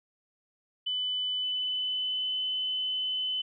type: tone with pitch glide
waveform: sine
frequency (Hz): 3000 to 3026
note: F#7 to F#7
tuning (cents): +23 to +38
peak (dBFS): -28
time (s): 0.86-3.42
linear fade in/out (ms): 10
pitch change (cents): +15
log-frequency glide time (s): 1.38-2.4
effects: none